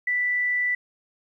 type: tone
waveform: sine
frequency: 1975.5 Hz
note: B6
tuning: in tune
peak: -21 dBFS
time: 0.07-0.75 s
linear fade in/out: 5 ms
effects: 10-bit